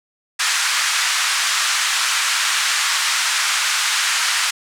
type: band-pass noise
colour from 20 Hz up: pink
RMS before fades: -19 dBFS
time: 0.39-4.51 s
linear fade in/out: 10 ms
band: 1200 to 9000 Hz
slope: 24 dB/octave
effects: none